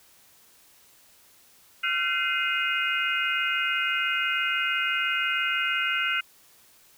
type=tone cluster; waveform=sine; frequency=1375 / 1521 / 2091 / 2508 / 2851 Hz; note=F6 / F#6 / C7 / D#7 / F7; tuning=-27 / +47 / -2 / +13 / +35 cents; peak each=-30 dBFS; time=1.83-6.21 s; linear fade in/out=10 ms; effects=white hiss -57 dBFS RMS until 6.97 s